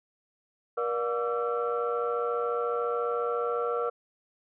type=tone cluster; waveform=sine; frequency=476.7 / 591 / 715 / 1152 / 1343 Hz; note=A#4 / D5 / F5 / D6 / E6; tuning=+39 / +11 / +41 / -34 / +32 cents; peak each=-28 / -36 / -37 / -36 / -33 dBFS; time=0.77-3.9 s; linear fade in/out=10 ms; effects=tanh soft clip ceiling -17 dBFS